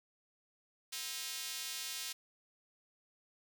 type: tone with high-pass filter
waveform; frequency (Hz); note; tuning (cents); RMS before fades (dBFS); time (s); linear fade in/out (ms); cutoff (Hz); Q
square; 145.1; D3; -21; -42; 0.92-2.13; 10; 3700; 0.92
effects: none